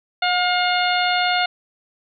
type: harmonic tone with a mistuned harmonic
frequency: 713 Hz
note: F5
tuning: 36 cents sharp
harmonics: 1 / 2 / 3 / 4 / 5 / 6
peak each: -20 / -23 / -25 / -26 / -27 / -28 dBFS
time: 0.22-1.46 s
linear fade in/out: 5 ms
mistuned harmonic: 1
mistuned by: +21 cents
effects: none